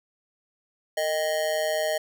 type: tone with amplitude modulation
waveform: square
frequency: 622.3 Hz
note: D#5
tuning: in tune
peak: -21 dBFS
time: 0.97-1.98 s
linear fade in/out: 5 ms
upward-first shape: sine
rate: 164 Hz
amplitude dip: 75%
effects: none